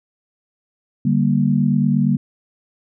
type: chord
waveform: sine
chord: G minor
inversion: second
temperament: just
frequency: 147 / 196 / 235.2 Hz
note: D3 / G3 / Bb3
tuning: +2 / 0 / +16 cents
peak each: -18 dBFS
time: 1.05-2.17 s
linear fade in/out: 5 ms
effects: none